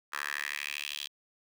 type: tone with high-pass filter sweep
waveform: 10% pulse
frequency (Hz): 72.6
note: D2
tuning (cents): -19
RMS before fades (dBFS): -37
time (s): 0.12-1.08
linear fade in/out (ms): 20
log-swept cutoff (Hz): 1400 to 3400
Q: 3.6
effects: none